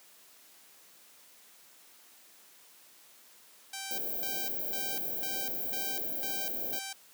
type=tone with tremolo; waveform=5% pulse; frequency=780 Hz; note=G5; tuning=9 cents flat; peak=-26 dBFS; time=3.73-6.93 s; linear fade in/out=5 ms; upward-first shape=square; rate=2 Hz; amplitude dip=80%
type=band-stop noise; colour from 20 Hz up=white; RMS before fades=-35 dBFS; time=3.91-6.79 s; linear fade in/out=0 ms; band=700 to 14000 Hz; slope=48 dB/octave
effects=white hiss -58 dBFS RMS until 7.13 s + high-pass 200 Hz 12 dB/octave